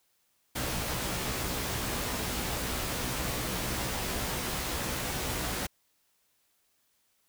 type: noise with comb filter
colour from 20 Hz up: pink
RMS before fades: -33 dBFS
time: 0.55-5.67 s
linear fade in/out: 10 ms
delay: 16 ms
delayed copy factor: +0.55
effects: white hiss -72 dBFS RMS until 7.28 s